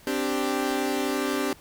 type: chord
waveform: sawtooth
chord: C suspended second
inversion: none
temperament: equal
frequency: 261.6 / 293.7 / 392 Hz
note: C4 / D4 / G4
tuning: 0 / 0 / 0 cents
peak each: -25 dBFS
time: 0.07-1.53 s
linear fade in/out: 2 ms
effects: pink hiss -52 dBFS RMS until 1.6 s